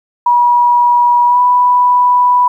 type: tone with pitch glide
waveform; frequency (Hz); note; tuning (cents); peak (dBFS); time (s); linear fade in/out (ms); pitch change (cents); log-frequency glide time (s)
sine; 966 to 986.3; B5 to B5; -39 to -3; -6; 0.26-2.48; 5; +36; 1.26-1.39
effects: 8-bit